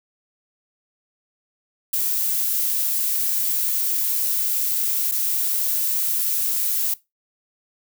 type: noise with dropouts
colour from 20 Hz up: violet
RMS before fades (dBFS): -22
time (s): 1.93-6.94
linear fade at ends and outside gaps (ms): 5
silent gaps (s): 5.114-5.119
effects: noise-tail reverb RT60 0.2 s tail -19 dB re dry